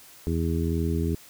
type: harmonic tone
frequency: 82.41 Hz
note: E2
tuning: in tune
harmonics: 1 / 2 / 3 / 4 / 5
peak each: -26 / -29 / -31 / -32 / -33 dBFS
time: 0.27-1.15 s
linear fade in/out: 0 ms
effects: white hiss -50 dBFS RMS until 1.29 s